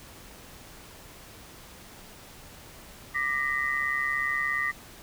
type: tone cluster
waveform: sine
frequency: 1185 / 1864 / 2001 Hz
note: D6 / A#6 / B6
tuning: +15 / -1 / +22 cents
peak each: -33 / -28 / -30 dBFS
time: 3.14-4.72 s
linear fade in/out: 20 ms
effects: pink hiss -48 dBFS RMS until 5.02 s